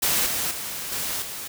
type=noise with level steps; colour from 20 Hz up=white; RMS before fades=-22 / -26 / -32 / -28 / -34 dBFS; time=0.02-1.48 s; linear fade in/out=10 ms; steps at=0.26 / 0.51 / 0.92 / 1.22 s; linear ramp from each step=2 ms; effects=none